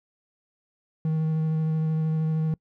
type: tone with vibrato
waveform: triangle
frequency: 158.1 Hz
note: D#3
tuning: 28 cents sharp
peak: -20 dBFS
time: 1.05-2.54 s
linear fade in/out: 2 ms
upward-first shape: square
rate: 13 Hz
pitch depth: 9 cents each way
effects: noise-tail reverb RT60 0.1 s tail -25 dB re dry